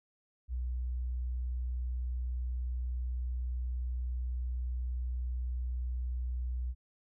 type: tone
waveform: sine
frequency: 61.74 Hz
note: B1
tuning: in tune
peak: -32 dBFS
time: 0.48-6.75 s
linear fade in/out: 50 ms
effects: none